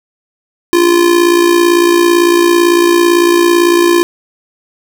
square tone with amplitude modulation, 345.5 Hz, F4, 19 cents flat, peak -4 dBFS, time 0.73-4.03 s, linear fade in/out 0 ms, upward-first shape sine, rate 57.9 Hz, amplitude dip 60%, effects none

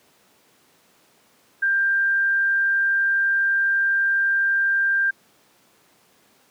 sine tone, 1588 Hz, G6, 22 cents sharp, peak -17 dBFS, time 1.62-5.11 s, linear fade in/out 10 ms, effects pink hiss -58 dBFS RMS until 6.5 s + high-pass 200 Hz 12 dB/octave

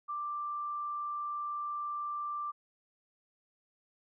sine tone, 1179 Hz, D6, 6 cents sharp, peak -34 dBFS, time 0.08-2.52 s, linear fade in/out 20 ms, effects none

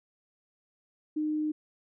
sine tone, 305.7 Hz, D#4, 30 cents flat, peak -27 dBFS, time 1.16-1.52 s, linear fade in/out 10 ms, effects none

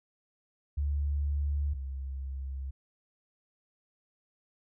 sine tone pair in turn, 72 / 67.18 Hz, D2 / C2, -34 / +46 cents, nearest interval minor second, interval 120 cents, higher first, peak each -27 / -34 dBFS, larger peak first, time 0.77-1.74 / 1.74-2.71 s, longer neither, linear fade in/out 10 ms, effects none

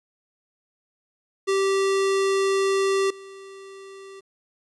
square tone with level steps, 389.6 Hz, G4, 11 cents flat, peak -20 / -40 dBFS, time 1.47-4.21 s, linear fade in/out 20 ms, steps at 3.1 s, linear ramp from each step 5 ms, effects resampled to 22050 Hz + 10-bit

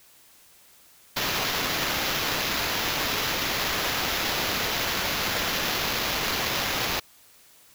white noise with sample-and-hold, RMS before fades -27 dBFS, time 1.16-7 s, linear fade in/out 10 ms, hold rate 8820 Hz, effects white hiss -55 dBFS RMS until 7.74 s

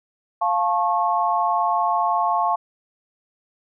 sine chord, F augmented, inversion none, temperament just, 698.5 / 873.1 / 1091.3 Hz, F5 / A5 / C#6, 0 / -14 / -27 cents, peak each -22 dBFS, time 0.41-2.56 s, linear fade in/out 10 ms, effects none

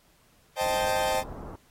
40% pulse chord, A half-diminished seventh, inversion first, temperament equal, 523.3 / 622.3 / 784 / 880 Hz, C5 / Eb5 / G5 / A5, 0 / 0 / 0 / 0 cents, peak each -29 dBFS, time 0.56-1.24 s, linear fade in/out 50 ms
pink low-pass noise, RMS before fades -40 dBFS, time 0.61-1.56 s, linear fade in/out 5 ms, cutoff 1100 Hz, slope 24 dB/octave
effects pink hiss -63 dBFS RMS until 1.7 s + AAC 48 kbps

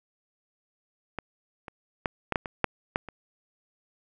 clicks, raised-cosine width 0.5 ms, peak -17 / -24 / -11 / -11 / -9 / -19 / -6 / -9 / -25 dBFS, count 9, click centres 1.187 / 1.682 / 2.058 / 2.323 / 2.358 / 2.458 / 2.643 / 2.959 / 3.087 s, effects none

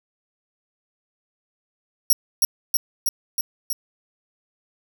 5% pulse tone with echo, 5620 Hz, F8, 10 cents sharp, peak -7 dBFS, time 2.1-2.13 s, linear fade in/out 2 ms, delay 320 ms, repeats 5, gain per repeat -2 dB, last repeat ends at 3.73 s, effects none

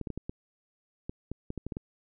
clicks, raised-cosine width 3 ms, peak -22 dBFS, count 12, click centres 0.013 / 0.072 / 0.103 / 0.176 / 0.295 / 1.095 / 1.316 / 1.504 / 1.577 / 1.666 / 1.722 / 1.769 s, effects none

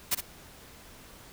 white noise with echo, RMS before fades -26 dBFS, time 0.11-0.15 s, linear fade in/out 10 ms, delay 60 ms, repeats 1, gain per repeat -8 dB, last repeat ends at 0.21 s, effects pink hiss -51 dBFS RMS until 1.32 s

